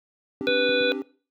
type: chord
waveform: triangle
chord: C suspended second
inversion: none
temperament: equal with one note detuned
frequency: 266.7 / 293.7 / 392 Hz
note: C4 / D4 / G4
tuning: +33 / 0 / 0 cents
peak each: -30 dBFS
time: 0.41-1.02 s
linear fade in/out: 0 ms
type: clicks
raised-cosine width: 3 ms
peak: -24 dBFS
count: 4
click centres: 0.411 / 0.487 / 0.692 / 0.81 s
type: harmonic tone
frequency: 493.9 Hz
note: B4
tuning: in tune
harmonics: 1 / 3 / 5 / 7 / 8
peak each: -21 / -27 / -27 / -30 / -31 dBFS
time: 0.47-0.92 s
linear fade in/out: 0 ms
effects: noise-tail reverb RT60 0.4 s tail -20 dB re dry + high-pass 150 Hz 12 dB/octave